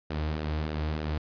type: tone with flanger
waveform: sawtooth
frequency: 76.9 Hz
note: D#2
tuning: 20 cents flat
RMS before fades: -31 dBFS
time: 0.1-1.18 s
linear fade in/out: 5 ms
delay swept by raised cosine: 0.88 to 5.38 ms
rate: 3.3 Hz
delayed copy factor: -0.5
effects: resampled to 11025 Hz